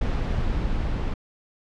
brown noise with level ramp, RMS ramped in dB -23 to -26 dBFS, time 0.01-1.14 s, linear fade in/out 5 ms, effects low-pass 4000 Hz 12 dB/octave

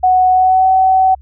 sine tone with pitch glide, 740 to 756.4 Hz, F#5 to F#5, 0 to +38 cents, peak -7 dBFS, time 0.03-1.15 s, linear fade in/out 10 ms, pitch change +38 cents, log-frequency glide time 0.31-0.69 s, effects added 67 Hz sine -36 dBFS peak until 1.21 s

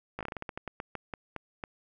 slowing click train, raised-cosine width 0.5 ms, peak -21 dBFS, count 16, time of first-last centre 0.19-1.638 s, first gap 17 ms, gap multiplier 1.22, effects none

